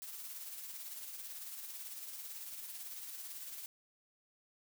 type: noise with tremolo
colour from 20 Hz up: blue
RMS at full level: -45 dBFS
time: 0.02-3.66 s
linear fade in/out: 0 ms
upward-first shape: sine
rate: 18 Hz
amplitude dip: 40%
effects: none